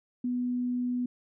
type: tone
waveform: sine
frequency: 246.9 Hz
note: B3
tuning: in tune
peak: -27 dBFS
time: 0.24-1.06 s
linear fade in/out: 5 ms
effects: none